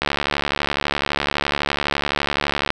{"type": "click train", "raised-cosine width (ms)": 0.3, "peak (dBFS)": -3, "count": 194, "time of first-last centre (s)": [0.02, 2.704], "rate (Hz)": 71.9, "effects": []}